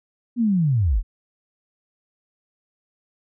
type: linear sweep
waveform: sine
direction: down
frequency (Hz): 247.7 to 32.52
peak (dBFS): -16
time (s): 0.36-1.03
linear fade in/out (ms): 50
effects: none